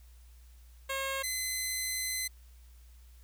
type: tone pair in turn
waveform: 10% pulse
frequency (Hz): 540 / 2039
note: C#5 / C7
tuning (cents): -45 / -45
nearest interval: octave + major seventh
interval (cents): 2300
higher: second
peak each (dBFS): -24 / -23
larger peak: second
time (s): 0.89-1.23 / 1.23-2.28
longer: second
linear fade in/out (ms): 10
effects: added 60 Hz sine -52 dBFS peak until 3.23 s + white hiss -66 dBFS RMS until 3.23 s